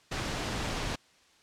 pink noise, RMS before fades -33 dBFS, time 0.11-0.96 s, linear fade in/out 10 ms, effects white hiss -62 dBFS RMS until 1.42 s + low-pass 6000 Hz 12 dB/octave

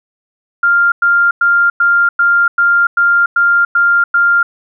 sine tone bursts, 1396.9 Hz, F6, in tune, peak -7 dBFS, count 10, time 0.63-4.43 s, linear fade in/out 5 ms, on 290 ms, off 100 ms, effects none

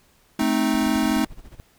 square chord, A diminished, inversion none, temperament equal with one note detuned, 217.9 / 261.6 / 311.1 Hz, A3 / C4 / Eb4, -17 / 0 / 0 cents, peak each -24 dBFS, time 0.39-1.25 s, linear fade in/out 5 ms
clicks, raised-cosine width 5 ms, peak -27 dBFS, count 5, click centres 0.42 / 0.865 / 0.961 / 1.06 / 1.167 s
brown noise with tremolo, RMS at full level -38 dBFS, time 0.73-1.6 s, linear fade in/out 0 ms, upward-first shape sine, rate 14 Hz, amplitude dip 95%
effects pink hiss -59 dBFS RMS until 1.78 s

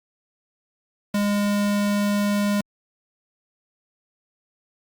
square tone, 204.5 Hz, G#3, 26 cents flat, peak -20 dBFS, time 1.14-2.61 s, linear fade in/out 5 ms, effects Opus 48 kbps

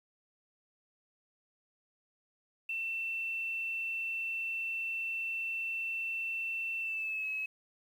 sine tone with pitch glide, 2685 to 2571 Hz, E7 to E7, +31 to -44 cents, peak -33 dBFS, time 2.69-7.46 s, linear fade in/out 5 ms, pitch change -75 cents, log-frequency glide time 6.8-7.27 s, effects 10-bit

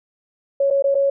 sine tone with dropouts, 554.4 Hz, C#5, in tune, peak -14 dBFS, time 0.6-1.1 s, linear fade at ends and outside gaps 5 ms, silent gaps 0.703-0.708 / 0.824-0.841 / 0.945-0.951 s, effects none

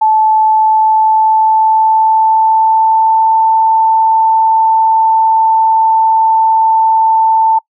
sine tone with pitch glide, 871 to 888.8 Hz, A5 to A5, -18 to +17 cents, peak -6 dBFS, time 0.01-7.59 s, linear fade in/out 10 ms, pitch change +35 cents, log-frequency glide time 0.43-3.35 s, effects noise-tail reverb RT60 0.1 s tail -22 dB re dry

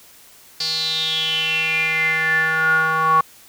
square tone with band-pass filter sweep, 159.6 Hz, D#3, 44 cents sharp, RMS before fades -19 dBFS, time 0.6-3.21 s, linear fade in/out 5 ms, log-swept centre 4600 to 1100 Hz, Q 9.6, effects white hiss -47 dBFS RMS until 3.48 s

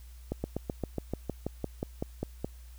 slowing click train, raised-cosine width 2 ms, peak -18 dBFS, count 14, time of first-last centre 0.32-2.446 s, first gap 120 ms, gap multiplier 1.05, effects added 60 Hz sine -46 dBFS peak until 2.78 s + white hiss -61 dBFS RMS until 2.78 s

